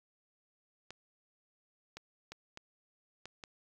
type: clicks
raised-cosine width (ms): 0.2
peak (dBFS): -28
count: 6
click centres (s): 0.906 / 1.97 / 2.32 / 2.574 / 3.256 / 3.438
effects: 10-bit

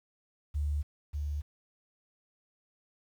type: tone pair in turn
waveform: sine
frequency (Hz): 73.42 / 73.42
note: D2 / D2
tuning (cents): 0 / 0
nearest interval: unison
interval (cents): 0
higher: neither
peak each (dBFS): -28 / -31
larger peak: first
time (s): 0.54-0.83 / 1.13-1.42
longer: neither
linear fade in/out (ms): 20
effects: 10-bit

